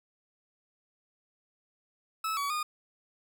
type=tone with pitch steps; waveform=40% pulse; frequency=1302 / 1134 / 1223 Hz; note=E6 / C#6 / D#6; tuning=-22 / +39 / -30 cents; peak=-29 dBFS; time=2.24-2.63 s; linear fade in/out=5 ms; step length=130 ms; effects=none